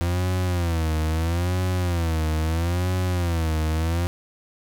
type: tone with vibrato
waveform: 40% pulse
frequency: 84.9 Hz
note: F2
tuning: 48 cents flat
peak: -20 dBFS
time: 0.01-4.07 s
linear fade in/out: 0 ms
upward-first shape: sine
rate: 0.76 Hz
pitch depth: 140 cents each way
effects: none